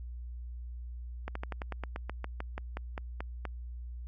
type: slowing click train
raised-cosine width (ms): 0.5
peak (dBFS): -22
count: 16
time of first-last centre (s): 1.28-3.453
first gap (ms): 74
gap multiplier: 1.09
effects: added 60 Hz sine -39 dBFS peak until 4.07 s